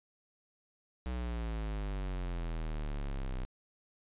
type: exponential sweep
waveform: square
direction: down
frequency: 63.5 to 31.11 Hz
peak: -35 dBFS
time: 1.06-3.45 s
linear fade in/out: 0 ms
effects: resampled to 8000 Hz